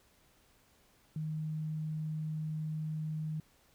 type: tone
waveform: sine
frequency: 155.56 Hz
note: D#3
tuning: in tune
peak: -34 dBFS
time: 1.16-3.4 s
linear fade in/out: 2 ms
effects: pink hiss -67 dBFS RMS until 3.74 s